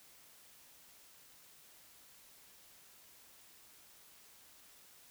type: silence
effects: white hiss -61 dBFS RMS until 5.1 s